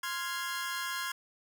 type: chord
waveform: sawtooth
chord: F minor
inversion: second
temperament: equal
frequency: 1046.5 / 1396.9 / 1661.2 Hz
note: C6 / F6 / Ab6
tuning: 0 / 0 / 0 cents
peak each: -34 / -36 / -34 dBFS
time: 0.03-1.12 s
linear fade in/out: 5 ms
effects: none